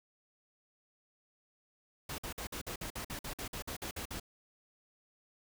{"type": "noise bursts", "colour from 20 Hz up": "pink", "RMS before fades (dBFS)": -41, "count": 15, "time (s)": [2.09, 4.199], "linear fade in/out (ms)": 5, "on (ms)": 93, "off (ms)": 51, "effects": []}